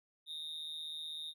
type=tone with amplitude modulation; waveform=triangle; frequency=3700 Hz; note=A#7; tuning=14 cents flat; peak=-36 dBFS; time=0.26-1.34 s; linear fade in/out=50 ms; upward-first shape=sine; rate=156 Hz; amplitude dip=80%; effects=none